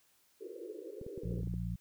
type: band-pass noise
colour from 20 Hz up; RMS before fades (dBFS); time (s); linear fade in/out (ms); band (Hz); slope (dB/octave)
white; -46; 0.4-1.42; 20; 320 to 510; 96
type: clicks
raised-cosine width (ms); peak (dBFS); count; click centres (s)
3; -32; 10; 1.014 / 1.065 / 1.177 / 1.235 / 1.309 / 1.339 / 1.388 / 1.433 / 1.473 / 1.539
type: harmonic tone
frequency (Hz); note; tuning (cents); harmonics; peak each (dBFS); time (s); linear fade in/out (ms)
58.27; A#1; 0; 1 / 2 / 3; -39 / -39 / -39; 1.24-1.76; 10
effects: white hiss -70 dBFS RMS until 1.8 s